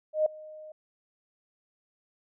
sine tone with ADSR envelope, 618 Hz, D#5, 12 cents flat, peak -19 dBFS, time 0.13-0.72 s, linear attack 130 ms, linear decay 4 ms, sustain -23 dB, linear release 4 ms, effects none

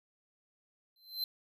square tone with exponential growth, 4094 Hz, C8, 38 cents flat, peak -30 dBFS, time 0.96-1.24 s, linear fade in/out 2 ms, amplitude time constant 60 ms, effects none

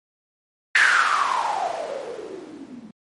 violet noise with low-pass filter sweep, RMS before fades -23 dBFS, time 0.75-2.91 s, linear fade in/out 5 ms, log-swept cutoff 1800 to 210 Hz, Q 8.3, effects MP3 48 kbps

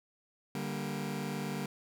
sawtooth chord, G minor, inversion second, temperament just, 147 / 196 / 235.2 Hz, D3 / G3 / Bb3, +2 / 0 / +16 cents, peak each -35 / -34 / -36 dBFS, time 0.55-1.66 s, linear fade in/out 2 ms, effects none

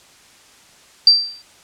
sine tone with exponential decay, 4689 Hz, D8, 4 cents flat, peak -3 dBFS, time 1.07-1.42 s, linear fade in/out 2 ms, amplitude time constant 75 ms, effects white hiss -48 dBFS RMS until 1.63 s + low-pass 8000 Hz 12 dB/octave

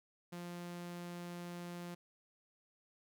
sawtooth tone, 174.61 Hz, F3, in tune, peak -40 dBFS, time 0.32-1.95 s, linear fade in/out 10 ms, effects none

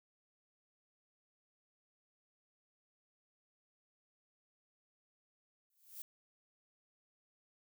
violet noise with exponential growth, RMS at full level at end -44 dBFS, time 5.7-6.02 s, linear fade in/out 2 ms, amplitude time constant 68 ms, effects none

